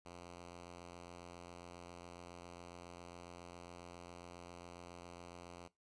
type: tone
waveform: 5% pulse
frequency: 87.31 Hz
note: F2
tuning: in tune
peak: -40 dBFS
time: 0.05-5.68 s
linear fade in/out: 10 ms
effects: noise-tail reverb RT60 0.2 s tail -19 dB re dry + resampled to 22050 Hz

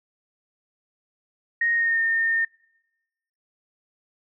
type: tone with pitch glide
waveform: sine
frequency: 1864.7 to 1823.2 Hz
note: A#6 to A#6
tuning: 0 to -39 cents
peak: -19 dBFS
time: 1.61-2.45 s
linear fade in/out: 5 ms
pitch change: -39 cents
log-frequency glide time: 1.74-2 s
effects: noise-tail reverb RT60 1.0 s tail -25 dB re dry

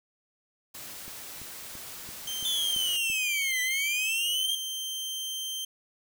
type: noise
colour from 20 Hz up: white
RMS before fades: -42 dBFS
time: 0.74-2.97 s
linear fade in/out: 10 ms
type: click train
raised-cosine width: 3 ms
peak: -34 dBFS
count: 7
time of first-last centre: 1.08-3.1 s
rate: 2.97 Hz
type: tone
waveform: sawtooth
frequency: 3136 Hz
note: G7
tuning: in tune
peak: -29 dBFS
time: 2.27-5.65 s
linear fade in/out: 5 ms
type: linear two-way sweep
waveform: 45% pulse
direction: down then up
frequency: 3520 to 1973 to 3239 Hz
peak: -27 dBFS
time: 2.45-4.55 s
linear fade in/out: 2 ms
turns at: 3.61 s
effects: none

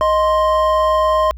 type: tone pair together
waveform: triangle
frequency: 624 / 1049.4 Hz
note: D#5 / C6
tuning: +5 / +5 cents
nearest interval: major sixth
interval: 900 cents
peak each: -13 dBFS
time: 0.01-1.31 s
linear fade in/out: 0 ms
effects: added 60 Hz sine -30 dBFS peak until 1.37 s

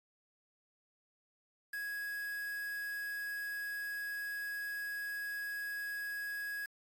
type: tone with quantisation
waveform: triangle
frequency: 1661.2 Hz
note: G#6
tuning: in tune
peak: -36 dBFS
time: 1.73-6.66 s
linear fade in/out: 5 ms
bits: 8
effects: AAC 64 kbps

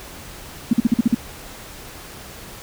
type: tone bursts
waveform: sine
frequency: 233.1 Hz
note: A#3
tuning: in tune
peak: -10 dBFS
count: 7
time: 0.71-1.147 s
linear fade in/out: 5 ms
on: 23 ms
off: 46 ms
effects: pink hiss -38 dBFS RMS until 2.62 s

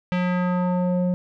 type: tone with low-pass filter sweep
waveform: square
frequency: 180 Hz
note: F#3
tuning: 47 cents flat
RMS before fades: -22 dBFS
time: 0.12-1.14 s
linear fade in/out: 0 ms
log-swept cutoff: 2700 to 420 Hz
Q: 1.7
effects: none

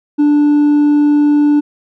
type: tone with hard clipping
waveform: sine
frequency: 293.7 Hz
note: D4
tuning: in tune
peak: -8 dBFS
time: 0.18-1.61 s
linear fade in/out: 20 ms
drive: 2 dB
effects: none

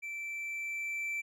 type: tone with level ramp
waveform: triangle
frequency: 2333 Hz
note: D7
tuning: 12 cents flat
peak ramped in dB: -36 to -31 dBFS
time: 0.02-1.22 s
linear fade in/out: 20 ms
effects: none

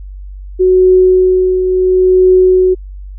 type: tone with tremolo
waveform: sine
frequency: 370 Hz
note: F#4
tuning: in tune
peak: -3 dBFS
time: 0.59-2.75 s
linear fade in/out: 20 ms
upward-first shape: triangle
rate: 0.72 Hz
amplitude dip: 55%
effects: added 48 Hz sine -25 dBFS peak until 3.18 s

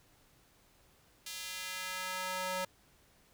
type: tone with high-pass filter sweep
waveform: square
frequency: 185 Hz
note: F#3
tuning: in tune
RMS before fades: -39 dBFS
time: 1.26-2.65 s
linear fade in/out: 5 ms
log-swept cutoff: 3600 to 590 Hz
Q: 0.93
effects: pink hiss -66 dBFS RMS until 3.33 s

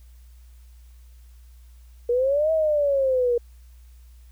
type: exponential two-way sweep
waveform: sine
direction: up then down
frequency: 471.6 to 647 to 471.6 Hz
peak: -18 dBFS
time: 2.09-3.38 s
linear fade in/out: 5 ms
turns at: 2.52 s
effects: added 60 Hz sine -45 dBFS peak until 4.31 s + white hiss -63 dBFS RMS until 4.31 s

